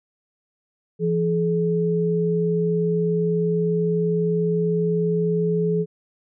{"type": "tone pair together", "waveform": "sine", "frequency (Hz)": [169.02, 425.9], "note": ["E3", "G#4"], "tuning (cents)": [44, 44], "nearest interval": "octave + major third", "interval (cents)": 1600, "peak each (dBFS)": -21, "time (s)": [0.99, 5.86], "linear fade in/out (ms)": 50, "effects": []}